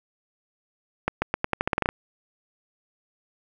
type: accelerating click train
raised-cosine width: 0.5 ms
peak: -7 dBFS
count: 12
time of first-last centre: 1.08-1.89 s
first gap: 140 ms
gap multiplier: 0.86
effects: 8-bit